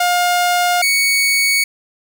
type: tone pair in turn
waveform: sawtooth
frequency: 710 / 2229 Hz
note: F5 / C#7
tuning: +28 / +9 cents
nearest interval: octave + minor sixth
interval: 1981 cents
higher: second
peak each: -9 dBFS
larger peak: neither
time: 0-0.82 / 0.82-1.64 s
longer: neither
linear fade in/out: 5 ms
effects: none